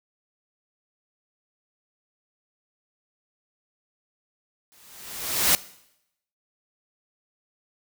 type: noise with exponential growth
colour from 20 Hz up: white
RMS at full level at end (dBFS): -17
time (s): 4.72-5.55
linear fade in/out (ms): 0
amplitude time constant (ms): 180
effects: noise-tail reverb RT60 0.8 s tail -19 dB re dry